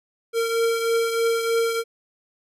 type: beating tone pair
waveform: square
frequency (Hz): 458.9 / 462.1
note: A#4 / A#4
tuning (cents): -27 / -15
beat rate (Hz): 3.2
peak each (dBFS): -21 / -29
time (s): 0.33-1.84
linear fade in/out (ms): 50
effects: resampled to 32000 Hz